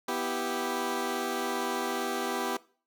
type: chord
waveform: 15% pulse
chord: E minor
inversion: second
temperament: equal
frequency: 246.9 / 329.6 / 392 Hz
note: B3 / E4 / G4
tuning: 0 / 0 / 0 cents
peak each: -28 / -30 / -26 dBFS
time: 0.08-2.57 s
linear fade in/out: 5 ms
effects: noise-tail reverb RT60 0.4 s tail -20 dB re dry